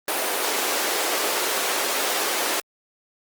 pink high-pass noise, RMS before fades -24 dBFS, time 0.08-2.6 s, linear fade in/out 2 ms, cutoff 360 Hz, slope 24 dB/octave, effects Opus 32 kbps

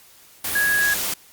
sine tone in noise, 1661.2 Hz, G#6, in tune, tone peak -17 dBFS, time 0.55-0.94 s, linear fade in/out 5 ms, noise white, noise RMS -25 dBFS, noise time 0.44-1.14 s, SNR +5 dB, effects white hiss -50 dBFS RMS until 1.32 s + Opus 48 kbps

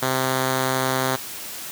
5% pulse tone, 130.81 Hz, C3, in tune, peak -9 dBFS, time 0.02-1.16 s, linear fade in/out 2 ms, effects white hiss -34 dBFS RMS until 1.71 s + high-pass 80 Hz 12 dB/octave

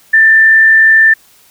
sine tone with frequency modulation, 1779 Hz, A6, 19 cents sharp, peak -3 dBFS, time 0.13-1.14 s, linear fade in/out 10 ms, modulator 47.7 Hz, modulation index 0.26, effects white hiss -46 dBFS RMS until 1.5 s

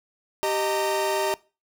45% pulse tone cluster, 390.6 / 620 / 916 Hz, G4 / D#5 / A#5, -6 / -6 / -31 cents, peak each -27 dBFS, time 0.43-1.34 s, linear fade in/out 0 ms, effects noise-tail reverb RT60 0.3 s tail -21 dB re dry

